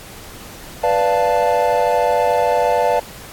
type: chord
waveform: triangle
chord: B half-diminished seventh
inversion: none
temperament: equal with one note detuned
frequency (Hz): 493.9 / 587.3 / 696 / 880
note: B4 / D5 / F5 / A5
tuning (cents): 0 / 0 / -6 / 0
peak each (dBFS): -17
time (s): 0.83-3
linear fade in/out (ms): 10
effects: pink hiss -37 dBFS RMS until 3.32 s + AAC 64 kbps